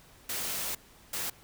white noise bursts at uneven times, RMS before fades -34 dBFS, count 2, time 0.29-0.75 / 1.13-1.3 s, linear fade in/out 5 ms, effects pink hiss -57 dBFS RMS until 1.43 s

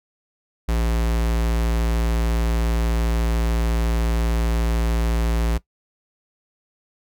square tone, 57.1 Hz, A#1, 35 cents flat, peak -19 dBFS, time 0.68-5.58 s, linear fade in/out 10 ms, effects noise-tail reverb RT60 0.1 s tail -18 dB re dry

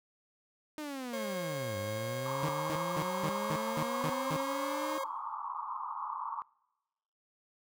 sawtooth linear two-way sweep, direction down then up, 309.4 to 97.6 to 309.4 Hz, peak -34 dBFS, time 0.78-4.98 s, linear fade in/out 0 ms, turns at 1.77 s
40% pulse tone, 541 Hz, C#5, 42 cents flat, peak -35 dBFS, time 1.13-5.04 s, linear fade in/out 5 ms
white band-pass noise, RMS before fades -39 dBFS, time 2.26-6.42 s, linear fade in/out 0 ms, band 870 to 1200 Hz, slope 96 dB/octave
sawtooth tone bursts, 155.56 Hz, D#3, in tune, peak -29 dBFS, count 8, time 2.43-4.364 s, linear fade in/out 2 ms, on 58 ms, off 210 ms
effects noise-tail reverb RT60 1.0 s tail -25 dB re dry

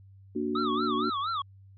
sine chord, Bb augmented, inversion none, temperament equal, 233.1 / 293.7 / 370 Hz, Bb3 / D4 / F#4, 0 / 0 / 0 cents, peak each -32 dBFS, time 0.35-1.1 s, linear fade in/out 10 ms
square tone with vibrato, 1226 Hz, D#6, 26 cents flat, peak -29 dBFS, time 0.55-1.42 s, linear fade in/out 5 ms, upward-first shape sine, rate 4.3 Hz, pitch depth 190 cents each way
effects added 97 Hz sine -50 dBFS peak until 1.77 s + resampled to 11025 Hz

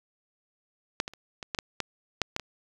clicks, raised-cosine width 0.2 ms, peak -8 / -18 / -29 / -20 / -13 / -10 / -11 / -7 / -11 / -19 dBFS, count 10, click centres 1.001 / 1.079 / 1.136 / 1.428 / 1.548 / 1.588 / 1.803 / 2.217 / 2.364 / 2.397 s, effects 8-bit

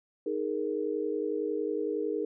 sine chord, D# suspended fourth, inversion none, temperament equal, 311.1 / 415.3 / 466.2 Hz, D#4 / G#4 / A#4, 0 / 0 / 0 cents, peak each -34 / -32 / -33 dBFS, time 0.26-2.25 s, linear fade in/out 5 ms, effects none

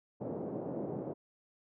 white band-pass noise, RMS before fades -39 dBFS, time 0.2-1.14 s, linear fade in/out 20 ms, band 130 to 560 Hz, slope 24 dB/octave, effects none

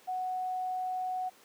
sine tone, 740 Hz, F#5, in tune, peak -31 dBFS, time 0.07-1.3 s, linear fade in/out 20 ms, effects pink hiss -59 dBFS RMS until 1.44 s + high-pass 300 Hz 12 dB/octave

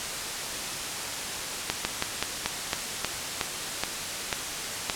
slowing click train, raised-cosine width 0.2 ms, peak -7 dBFS, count 11, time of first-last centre 1.7-4.898 s, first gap 150 ms, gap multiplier 1.16, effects white hiss -32 dBFS RMS until 4.95 s + low-pass 9000 Hz 12 dB/octave

